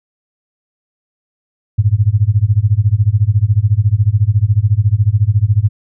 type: tone with tremolo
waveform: sine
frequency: 104.7 Hz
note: G#2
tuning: 15 cents sharp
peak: -5 dBFS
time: 1.78-5.69 s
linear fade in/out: 10 ms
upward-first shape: sine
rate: 14 Hz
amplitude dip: 95%
effects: none